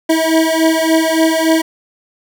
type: beating tone pair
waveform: 25% pulse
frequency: 320.6 / 324.1 Hz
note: E4 / E4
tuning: -48 / -29 cents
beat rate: 3.5 Hz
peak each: -10 dBFS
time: 0.09-1.62 s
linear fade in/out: 10 ms
effects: none